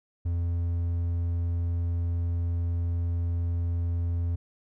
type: tone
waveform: triangle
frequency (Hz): 85.6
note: F2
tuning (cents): -34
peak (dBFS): -23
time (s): 0.25-4.36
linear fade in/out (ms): 10
effects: none